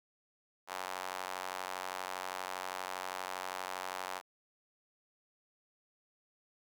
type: tone with high-pass filter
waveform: sawtooth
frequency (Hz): 92.5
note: F#2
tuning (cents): 0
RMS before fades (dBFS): -41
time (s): 0.67-4.22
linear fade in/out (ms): 50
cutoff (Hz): 860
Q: 1.7
effects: none